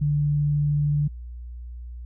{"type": "tone", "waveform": "sine", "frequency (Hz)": 146.83, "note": "D3", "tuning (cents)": 0, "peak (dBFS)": -19, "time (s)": [0.01, 1.08], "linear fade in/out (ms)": 10, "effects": ["added 60 Hz sine -34 dBFS peak until 2.05 s"]}